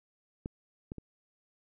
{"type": "clicks", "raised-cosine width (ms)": 3, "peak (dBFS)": [-23, -26, -29], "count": 3, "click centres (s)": [0.459, 0.919, 0.983], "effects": []}